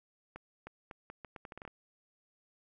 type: accelerating click train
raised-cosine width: 0.5 ms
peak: -30 dBFS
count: 12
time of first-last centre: 0.36-1.677 s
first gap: 310 ms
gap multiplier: 0.78
effects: none